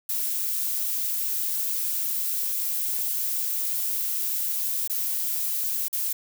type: noise with dropouts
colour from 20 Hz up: violet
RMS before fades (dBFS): -27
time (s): 0.09-6.13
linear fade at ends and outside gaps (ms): 5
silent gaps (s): 4.876-4.897 / 5.883-5.928
effects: none